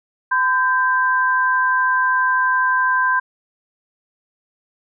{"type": "tone pair together", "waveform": "sine", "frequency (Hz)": [1015.8, 1573], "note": ["B5", "G6"], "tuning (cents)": [48, 6], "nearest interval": "minor sixth", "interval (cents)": 758, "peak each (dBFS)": -17, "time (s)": [0.31, 3.2], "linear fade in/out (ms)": 10, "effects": []}